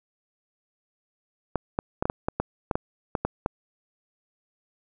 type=clicks; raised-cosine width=1 ms; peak=-10 dBFS; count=12; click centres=1.557 / 1.789 / 2.025 / 2.055 / 2.099 / 2.285 / 2.4 / 2.712 / 2.755 / 3.152 / 3.25 / 3.461 s; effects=none